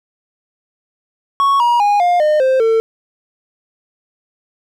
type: tone with pitch steps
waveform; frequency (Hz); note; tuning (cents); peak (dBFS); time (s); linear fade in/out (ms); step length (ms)
triangle; 1108.7 / 954.1 / 821 / 706.6 / 608 / 523.2 / 450.3; C#6 / A#5 / G#5 / F5 / D#5 / C5 / A4; 0 / +40 / -20 / +20 / -40 / 0 / +40; -8; 1.4-2.8; 0; 200
effects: none